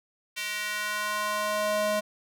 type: tone with high-pass filter sweep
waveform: square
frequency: 210 Hz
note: G#3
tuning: 19 cents sharp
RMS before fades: -29 dBFS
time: 0.36-2.01 s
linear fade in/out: 20 ms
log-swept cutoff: 2400 to 480 Hz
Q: 1.8
effects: none